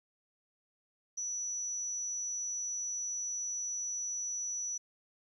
sine tone with amplitude modulation, 5910 Hz, F#8, 3 cents flat, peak -32 dBFS, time 1.17-4.78 s, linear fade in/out 10 ms, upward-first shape sine, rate 213 Hz, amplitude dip 50%, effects 12-bit

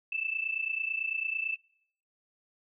sine tone pair together, 2628 / 2657 Hz, E7 / E7, -6 / +13 cents, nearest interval unison, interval 19 cents, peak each -32 / -33 dBFS, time 0.12-1.56 s, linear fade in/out 5 ms, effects noise-tail reverb RT60 0.7 s tail -26 dB re dry

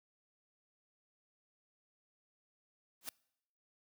white noise with exponential growth, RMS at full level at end -37 dBFS, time 3.01-3.09 s, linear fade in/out 1 ms, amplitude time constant 17 ms, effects noise-tail reverb RT60 0.8 s tail -25 dB re dry + high-pass 100 Hz 12 dB/octave

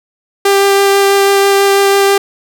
sawtooth tone with vibrato, 396.2 Hz, G4, 18 cents sharp, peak -3 dBFS, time 0.45-2.18 s, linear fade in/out 5 ms, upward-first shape sine, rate 6.1 Hz, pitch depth 8 cents each way, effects none

